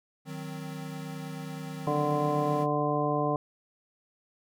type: chord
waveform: square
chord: C diminished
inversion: first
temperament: equal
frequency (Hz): 155.56 / 185 / 261.6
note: Eb3 / Gb3 / C4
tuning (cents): 0 / 0 / 0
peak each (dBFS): -39 / -43 / -43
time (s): 0.25-2.67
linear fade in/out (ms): 50
type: harmonic tone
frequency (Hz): 147.8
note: D3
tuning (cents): +11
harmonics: 1 / 2 / 3 / 4 / 5 / 7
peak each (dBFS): -32 / -32 / -32 / -32 / -32 / -32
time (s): 1.87-3.36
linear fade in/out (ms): 2
effects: none